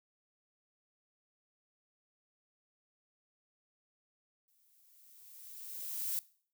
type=noise with exponential growth; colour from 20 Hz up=violet; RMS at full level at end=-34 dBFS; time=4.48-6.19 s; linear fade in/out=0 ms; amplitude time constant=370 ms; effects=noise-tail reverb RT60 0.5 s tail -21 dB re dry